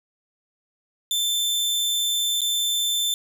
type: tone with dropouts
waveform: sawtooth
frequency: 3545 Hz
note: A7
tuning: 12 cents sharp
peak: -18 dBFS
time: 1.11-3.14 s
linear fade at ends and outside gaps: 1 ms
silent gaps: 2.408-2.416 s
effects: none